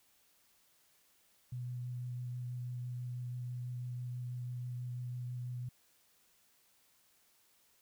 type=tone with vibrato; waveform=sine; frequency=123.47 Hz; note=B2; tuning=in tune; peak=-38 dBFS; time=1.52-5.69 s; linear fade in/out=5 ms; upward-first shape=sine; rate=6.1 Hz; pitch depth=11 cents each way; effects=white hiss -70 dBFS RMS until 7.81 s